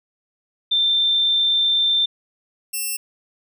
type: tone pair in turn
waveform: sine / 5% pulse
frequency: 3572 / 2700 Hz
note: A7 / E7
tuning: +25 / +41 cents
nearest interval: perfect fourth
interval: 484 cents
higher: first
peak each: -15 / -14 dBFS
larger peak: second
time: 0.71-2.06 / 2.73-2.97 s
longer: first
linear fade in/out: 10 ms
effects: none